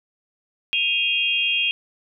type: tone cluster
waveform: sine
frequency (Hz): 2505 / 2777 / 3248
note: D#7 / F7 / G#7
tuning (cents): +11 / -10 / -39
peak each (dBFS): -23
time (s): 0.73-1.71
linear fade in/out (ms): 0
effects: none